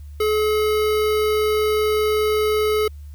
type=tone with notch filter; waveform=square; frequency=427.4 Hz; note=G#4; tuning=50 cents sharp; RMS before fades=-19 dBFS; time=0.2-2.88 s; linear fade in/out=5 ms; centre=7200 Hz; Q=1.9; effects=added 73 Hz sine -34 dBFS peak until 3.14 s + white hiss -60 dBFS RMS until 3.14 s